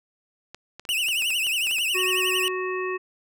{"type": "clicks", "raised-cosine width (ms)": 0.2, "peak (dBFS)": -22, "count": 11, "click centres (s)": [0.546, 0.796, 0.852, 0.89, 1.086, 1.222, 1.304, 1.468, 1.67, 1.712, 1.785]}
{"type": "tone with vibrato", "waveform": "45% pulse", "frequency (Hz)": 2748, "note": "F7", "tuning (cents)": -29, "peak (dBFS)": -22, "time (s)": [0.89, 2.48], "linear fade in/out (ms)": 0, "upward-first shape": "triangle", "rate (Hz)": 11, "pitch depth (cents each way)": 180}
{"type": "harmonic tone", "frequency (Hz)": 370, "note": "F#4", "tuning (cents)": 0, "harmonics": [1, 3, 5, 7], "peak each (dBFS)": [-27, -32, -34, -35], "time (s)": [1.94, 2.98], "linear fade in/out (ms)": 20}
{"effects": []}